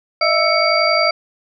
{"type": "tone cluster", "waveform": "sine", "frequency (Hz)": [615, 666, 1319, 2231, 4712], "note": ["D#5", "E5", "E6", "C#7", "D8"], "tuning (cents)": [-20, 18, 1, 11, 5], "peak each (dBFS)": -19, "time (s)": [0.21, 1.11], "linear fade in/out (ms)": 5, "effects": []}